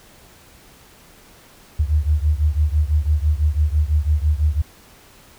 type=beating tone pair; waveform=sine; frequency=73.42 / 79.42 Hz; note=D2 / D#2; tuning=0 / +36 cents; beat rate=6 Hz; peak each=-17 / -19 dBFS; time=1.79-4.62 s; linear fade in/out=10 ms; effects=pink hiss -48 dBFS RMS until 5.38 s